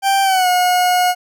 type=tone with pitch glide; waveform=40% pulse; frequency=784 to 723.1 Hz; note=G5 to F#5; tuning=0 to -40 cents; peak=-11 dBFS; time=0.02-1.15 s; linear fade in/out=50 ms; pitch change=-140 cents; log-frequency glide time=0.23-0.48 s; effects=none